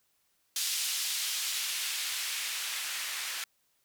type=noise with band-pass filter sweep; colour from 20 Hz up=blue; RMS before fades=-34 dBFS; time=0.56-3.44 s; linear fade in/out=2 ms; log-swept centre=3900 to 1800 Hz; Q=0.94; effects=white hiss -73 dBFS RMS until 3.84 s